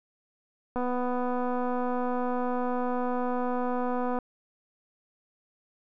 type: click train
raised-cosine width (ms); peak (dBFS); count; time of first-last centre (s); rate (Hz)
1; -18; 851; 0.76-4.187; 248
effects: none